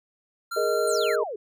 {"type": "tone", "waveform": "square", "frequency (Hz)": 1375, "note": "F6", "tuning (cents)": -27, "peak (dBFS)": -30, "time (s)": [0.51, 1.16], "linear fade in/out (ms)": 10}
{"type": "chord", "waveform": "sine", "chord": "Ab suspended second", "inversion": "none", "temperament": "equal", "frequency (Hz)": [415.3, 466.2, 622.3], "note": ["Ab4", "Bb4", "Eb5"], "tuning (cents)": [0, 0, 0], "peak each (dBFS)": -26, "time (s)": [0.56, 1.24], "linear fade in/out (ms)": 10}
{"type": "exponential sweep", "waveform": "sine", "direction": "down", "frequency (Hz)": [9760, 387.8], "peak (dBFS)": -30, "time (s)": [0.87, 1.36], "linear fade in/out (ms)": 5}
{"effects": []}